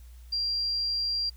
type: tone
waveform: sine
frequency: 4753 Hz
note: D8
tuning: 20 cents sharp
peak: -26 dBFS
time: 0.32-1.3 s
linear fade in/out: 10 ms
effects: added 60 Hz sine -45 dBFS peak until 1.36 s + white hiss -62 dBFS RMS until 1.36 s